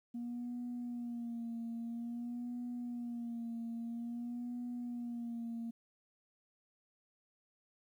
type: tone with vibrato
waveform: sine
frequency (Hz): 237.2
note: A#3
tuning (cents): +30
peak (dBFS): -37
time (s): 0.14-5.71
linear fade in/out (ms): 10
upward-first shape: sine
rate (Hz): 0.5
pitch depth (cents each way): 45
effects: tanh soft clip ceiling -36 dBFS + 12-bit